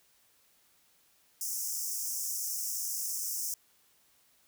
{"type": "high-pass noise", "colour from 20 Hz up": "pink", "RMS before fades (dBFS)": -35, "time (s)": [1.41, 3.54], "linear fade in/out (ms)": 2, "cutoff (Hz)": 5300, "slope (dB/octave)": 96, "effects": ["white hiss -67 dBFS RMS until 4.47 s"]}